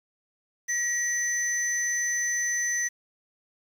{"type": "tone pair together", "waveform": "sine", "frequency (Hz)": [1907, 6054], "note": ["A#6", "F#8"], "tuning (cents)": [39, 39], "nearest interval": "octave + minor sixth", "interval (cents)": 2000, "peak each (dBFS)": [-26, -26], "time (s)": [0.68, 2.89], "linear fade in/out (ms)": 20, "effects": ["tanh soft clip ceiling -20 dBFS", "8-bit"]}